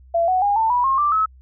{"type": "tone with pitch steps", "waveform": "sine", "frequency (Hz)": [676, 741.5, 813.2, 892, 978.4, 1073.1, 1177, 1290.9], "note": ["E5", "F#5", "G#5", "A5", "B5", "C6", "D6", "E6"], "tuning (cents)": [43, 4, -37, 23, -16, 43, 3, -37], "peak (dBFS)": -15, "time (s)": [0.14, 1.26], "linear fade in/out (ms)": 10, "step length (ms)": 140, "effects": ["added 64 Hz sine -44 dBFS peak until 1.41 s"]}